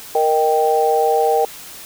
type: chord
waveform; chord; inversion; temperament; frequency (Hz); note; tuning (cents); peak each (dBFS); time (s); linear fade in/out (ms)
sine; Eb major; second; equal; 466.2 / 622.3 / 784; Bb4 / Eb5 / G5; 0 / 0 / 0; -16 / -21 / -16; 0.15-1.45; 2
effects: white hiss -36 dBFS RMS until 1.85 s